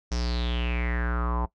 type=tone with low-pass filter sweep; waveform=square; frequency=59.8 Hz; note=A#1; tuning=45 cents sharp; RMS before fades=-27 dBFS; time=0.11-1.46 s; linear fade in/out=10 ms; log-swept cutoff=5800 to 910 Hz; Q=6.8; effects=noise-tail reverb RT60 0.1 s tail -19 dB re dry